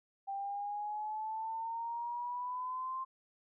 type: exponential sweep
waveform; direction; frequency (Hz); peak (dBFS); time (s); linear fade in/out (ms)
sine; up; 784 to 1055; -36; 0.27-3.05; 20
effects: none